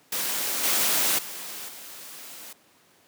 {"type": "noise with level steps", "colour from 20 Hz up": "white", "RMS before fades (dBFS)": [-28, -23, -37, -42], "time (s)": [0.12, 2.53], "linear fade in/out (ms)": 5, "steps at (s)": [0.63, 1.18, 1.68], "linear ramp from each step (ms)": 10, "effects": ["pink hiss -59 dBFS RMS until 3.07 s", "high-pass 200 Hz 12 dB/octave"]}